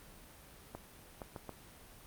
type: clicks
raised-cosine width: 1 ms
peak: -28 dBFS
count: 4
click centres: 0.75 / 1.218 / 1.362 / 1.493 s
effects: pink hiss -56 dBFS RMS until 2.06 s + Opus 32 kbps